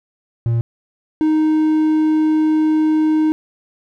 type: tone pair in turn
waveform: triangle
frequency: 116.54 / 311.1 Hz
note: A#2 / D#4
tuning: 0 / 0 cents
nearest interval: octave + perfect fourth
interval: 1700 cents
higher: second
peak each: -12 / -10 dBFS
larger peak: second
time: 0.46-0.61 / 1.21-3.32 s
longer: second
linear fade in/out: 0 ms
effects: none